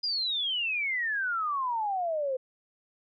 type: exponential sweep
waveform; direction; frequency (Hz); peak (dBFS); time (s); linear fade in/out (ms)
sine; down; 4978 to 507; -27; 0.03-2.37; 10
effects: none